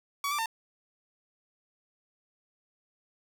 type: tone with pitch steps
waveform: sawtooth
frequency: 1132 / 1176 / 903 Hz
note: C#6 / D6 / A5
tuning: +36 / +2 / +45 cents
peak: -25 dBFS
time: 0.24-0.459 s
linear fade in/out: 2 ms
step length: 73 ms
effects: 9-bit